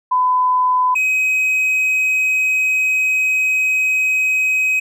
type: tone pair in turn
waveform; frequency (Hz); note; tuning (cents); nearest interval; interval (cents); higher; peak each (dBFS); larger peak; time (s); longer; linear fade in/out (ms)
sine / triangle; 1006 / 2530; B5 / D#7; +32 / +28; octave + major third; 1596; second; -12; neither; 0.11-0.95 / 0.95-4.8; second; 10
effects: none